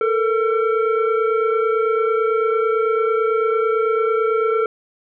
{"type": "tone with frequency modulation", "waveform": "sine", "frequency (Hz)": 440, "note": "A4", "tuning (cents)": 0, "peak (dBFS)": -15, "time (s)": [0.01, 4.66], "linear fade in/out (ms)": 2, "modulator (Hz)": 909, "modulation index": 0.98, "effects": []}